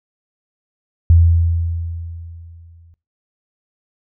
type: tone with exponential decay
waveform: sine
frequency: 84 Hz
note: E2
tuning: 33 cents sharp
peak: -5 dBFS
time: 1.1-2.94 s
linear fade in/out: 0 ms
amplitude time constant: 400 ms
effects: noise-tail reverb RT60 0.3 s tail -22 dB re dry